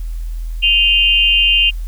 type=tone with amplitude modulation; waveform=sine; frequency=2800 Hz; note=F7; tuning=4 cents sharp; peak=-5 dBFS; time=0.62-1.71 s; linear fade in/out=20 ms; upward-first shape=sine; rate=293 Hz; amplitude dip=95%; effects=added 41 Hz sine -20 dBFS peak until 1.87 s + white hiss -48 dBFS RMS until 1.87 s